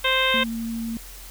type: harmonic tone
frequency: 523.3 Hz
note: C5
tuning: in tune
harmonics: 1 / 2 / 3 / 4 / 5 / 6 / 7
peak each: -26 / -26 / -26 / -26 / -26 / -26 / -26 dBFS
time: 0.04-0.44 s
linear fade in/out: 10 ms
type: tone with vibrato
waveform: sine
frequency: 228.6 Hz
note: A#3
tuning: 34 cents flat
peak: -26 dBFS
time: 0.34-0.97 s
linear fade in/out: 0 ms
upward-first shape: triangle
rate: 12 Hz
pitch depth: 10 cents each way
effects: added 44 Hz sine -41 dBFS peak until 1.3 s + white hiss -43 dBFS RMS until 1.3 s